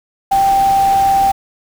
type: tone in noise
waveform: sine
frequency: 784 Hz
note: G5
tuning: in tune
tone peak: -9 dBFS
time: 0.31-1.32 s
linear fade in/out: 10 ms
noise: pink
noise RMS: -27 dBFS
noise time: 0.31-1.32 s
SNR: +15 dB
effects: none